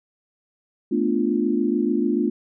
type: chord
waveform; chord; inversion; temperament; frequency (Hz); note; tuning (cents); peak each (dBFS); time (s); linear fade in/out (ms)
sine; B half-diminished seventh; third; equal; 220 / 246.9 / 293.7 / 349.2; A3 / B3 / D4 / F4; 0 / 0 / 0 / 0; -24; 0.91-2.3; 10
effects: none